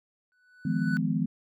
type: tone with exponential growth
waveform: triangle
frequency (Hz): 1488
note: F#6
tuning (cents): +9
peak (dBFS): -27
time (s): 0.32-0.97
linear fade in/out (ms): 0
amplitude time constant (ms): 140
type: chord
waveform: sine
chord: F half-diminished seventh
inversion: third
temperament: just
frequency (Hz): 157.15 / 174.61 / 209.5 / 251.4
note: Eb3 / F3 / Ab3 / Cb4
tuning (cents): +18 / 0 / +15 / +31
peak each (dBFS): -30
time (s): 0.65-1.26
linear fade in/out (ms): 5
effects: none